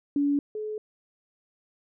sine tone pair in turn, 285.6 / 427.9 Hz, D4 / A4, -48 / -48 cents, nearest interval perfect fifth, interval 700 cents, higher second, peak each -21 / -30 dBFS, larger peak first, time 0.16-0.39 / 0.55-0.78 s, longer neither, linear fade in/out 2 ms, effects none

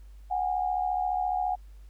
sine tone pair together, 736.5 / 811 Hz, F#5 / G#5, -8 / -41 cents, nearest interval major second, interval 167 cents, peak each -27 / -30 dBFS, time 0.3-1.56 s, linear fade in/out 20 ms, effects added 50 Hz sine -45 dBFS peak until 1.89 s + pink hiss -67 dBFS RMS until 1.89 s

